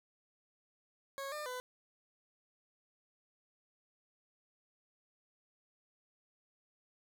20% pulse tone with pitch steps, 549 / 601 / 502 Hz, C#5 / D5 / B4, -17 / +40 / +28 cents, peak -35 dBFS, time 1.18-1.6 s, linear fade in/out 0 ms, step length 140 ms, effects none

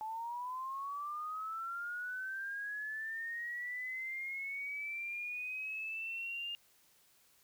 sine linear sweep, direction up, 860 to 2823 Hz, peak -38 dBFS, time 0.01-6.55 s, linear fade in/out 0 ms, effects white hiss -68 dBFS RMS until 7.43 s

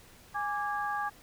sine tone cluster, 826 / 1172 / 1641 Hz, G#5 / D6 / G#6, -10 / -4 / -21 cents, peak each -33 / -35 / -36 dBFS, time 0.34-1.1 s, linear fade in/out 20 ms, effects pink hiss -56 dBFS RMS until 1.22 s

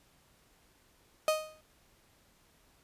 35% pulse tone with exponential decay, 622.3 Hz, D#5, in tune, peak -21 dBFS, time 1.28-1.61 s, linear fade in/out 1 ms, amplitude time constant 70 ms, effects pink hiss -66 dBFS RMS until 2.83 s + resampled to 32000 Hz

